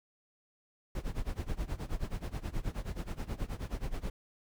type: noise with tremolo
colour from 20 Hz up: brown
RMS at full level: -33 dBFS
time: 0.95-4.1 s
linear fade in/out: 2 ms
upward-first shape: sine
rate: 9.4 Hz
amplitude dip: 90%
effects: none